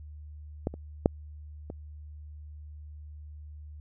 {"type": "clicks", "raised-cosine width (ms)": 2, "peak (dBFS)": [-15, -27, -6, -24], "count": 4, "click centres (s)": [0.671, 0.74, 1.059, 1.701], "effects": ["added 75 Hz sine -42 dBFS peak until 3.8 s"]}